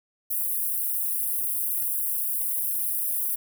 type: high-pass noise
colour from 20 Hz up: white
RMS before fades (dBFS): -27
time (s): 0.3-3.36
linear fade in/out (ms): 10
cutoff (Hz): 9800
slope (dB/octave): 48
effects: none